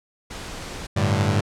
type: noise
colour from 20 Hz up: pink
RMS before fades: -34 dBFS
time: 0.3-0.87 s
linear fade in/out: 10 ms
type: chord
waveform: sawtooth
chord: G suspended second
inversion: none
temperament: equal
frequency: 98 / 110 / 146.83 Hz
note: G2 / A2 / D3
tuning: 0 / 0 / 0 cents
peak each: -17 / -19 / -21 dBFS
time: 0.96-1.41 s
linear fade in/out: 10 ms
effects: low-pass 8000 Hz 12 dB/octave